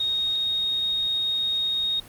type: tone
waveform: sine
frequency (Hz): 3729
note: A#7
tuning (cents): 0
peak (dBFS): -22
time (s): 0-2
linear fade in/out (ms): 5
effects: pink hiss -47 dBFS RMS until 2.08 s + Opus 48 kbps